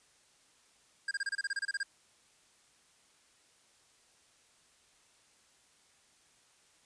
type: tone bursts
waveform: square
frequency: 1611 Hz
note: G6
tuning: 47 cents sharp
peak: -32 dBFS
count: 13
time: 1.08-1.832 s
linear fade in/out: 5 ms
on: 32 ms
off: 28 ms
effects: white hiss -66 dBFS RMS until 6.85 s + resampled to 22050 Hz